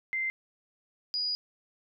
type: tone pair in turn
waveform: sine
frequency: 2083 / 4906 Hz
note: C7 / D#8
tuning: -8 / -25 cents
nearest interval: octave + minor third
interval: 1483 cents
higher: second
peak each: -28 dBFS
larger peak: neither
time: 0.13-0.3 / 1.14-1.35 s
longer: second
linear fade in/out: 0 ms
effects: none